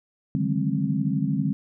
sine tone cluster, 143.8 / 156.2 / 190.6 / 208.7 / 265.8 Hz, D3 / D#3 / G3 / G#3 / C4, -36 / +7 / -48 / +9 / +27 cents, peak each -28 dBFS, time 0.35-1.53 s, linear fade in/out 0 ms, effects none

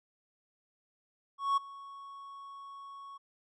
triangle tone with ADSR envelope, 1108.7 Hz, C#6, in tune, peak -22 dBFS, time 1.38-3.18 s, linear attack 190 ms, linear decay 12 ms, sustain -21 dB, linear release 15 ms, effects resampled to 24000 Hz

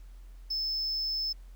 triangle tone, 5250 Hz, E8, 8 cents flat, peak -28 dBFS, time 0.5-1.33 s, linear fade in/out 10 ms, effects added 43 Hz sine -45 dBFS peak until 1.55 s + pink hiss -66 dBFS RMS until 1.55 s

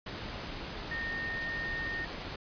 sine tone in noise, 1839 Hz, A#6, 24 cents flat, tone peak -34 dBFS, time 0.91-2.05 s, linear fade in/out 5 ms, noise pink, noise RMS -40 dBFS, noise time 0.06-2.36 s, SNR +3 dB, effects resampled to 11025 Hz

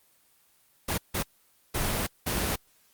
pink noise bursts at uneven times, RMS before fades -28 dBFS, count 4, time 0.88-0.98 / 1.14-1.23 / 1.74-2.07 / 2.26-2.56 s, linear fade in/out 10 ms, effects white hiss -64 dBFS RMS until 2.93 s + Opus 24 kbps

